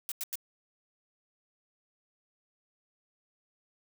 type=noise bursts; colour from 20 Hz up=blue; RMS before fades=-35 dBFS; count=3; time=0.09-0.355 s; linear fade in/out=0 ms; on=27 ms; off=92 ms; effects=none